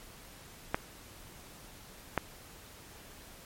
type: clicks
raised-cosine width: 0.5 ms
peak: -12 dBFS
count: 2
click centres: 0.745 / 2.177 s
effects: pink hiss -52 dBFS RMS until 3.45 s + MP3 64 kbps